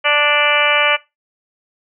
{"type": "harmonic tone", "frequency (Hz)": 293.7, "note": "D4", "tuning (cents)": 0, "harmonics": [2, 3, 4, 5, 6, 7, 8, 9, 10], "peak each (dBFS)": [-19, -24, -20, -22, -22, -22, -18, -24, -20], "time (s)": [0.04, 0.97], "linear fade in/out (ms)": 20, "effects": ["noise-tail reverb RT60 0.2 s tail -18 dB re dry"]}